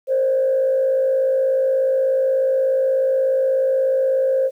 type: tone with frequency modulation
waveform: sine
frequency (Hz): 529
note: C5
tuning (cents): +19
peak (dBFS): -14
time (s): 0.07-4.51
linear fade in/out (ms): 50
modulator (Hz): 56.6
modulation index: 0.48
effects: tanh soft clip ceiling -10 dBFS + 9-bit